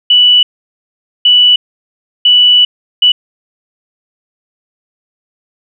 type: tone bursts at uneven times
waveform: sine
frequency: 2960 Hz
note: F#7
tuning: in tune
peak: -3 dBFS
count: 4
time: 0.1-0.43 / 1.25-1.56 / 2.25-2.65 / 3.02-3.12 s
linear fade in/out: 5 ms
effects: none